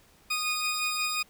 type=tone pair together; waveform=20% pulse; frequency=1239.3 / 2473 Hz; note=D#6 / D#7; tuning=-7 / -11 cents; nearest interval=octave; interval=1196 cents; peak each=-26 / -25 dBFS; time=0.3-1.23 s; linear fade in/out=10 ms; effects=pink hiss -60 dBFS RMS until 1.29 s